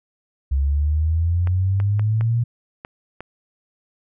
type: exponential sweep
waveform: sine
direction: up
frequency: 67 to 120 Hz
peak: -16 dBFS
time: 0.51-2.44 s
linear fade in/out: 10 ms
type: clicks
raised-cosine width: 0.5 ms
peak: -18 dBFS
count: 6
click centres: 1.473 / 1.801 / 1.995 / 2.21 / 2.849 / 3.206 s
effects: none